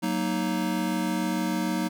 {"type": "chord", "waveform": "square", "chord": "D# minor", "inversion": "first", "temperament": "just", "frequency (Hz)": [186.68, 233.3, 311.1], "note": ["F#3", "A#3", "D#4"], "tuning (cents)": [16, 2, 0], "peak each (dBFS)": [-30, -31, -30], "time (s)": [0.02, 1.89], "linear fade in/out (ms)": 20, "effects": []}